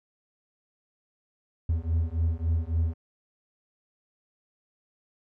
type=beating tone pair; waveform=triangle; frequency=80.2 / 83.8 Hz; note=E2 / E2; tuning=-47 / +29 cents; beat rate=3.6 Hz; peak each=-25 dBFS; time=1.69-2.94 s; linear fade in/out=5 ms; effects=none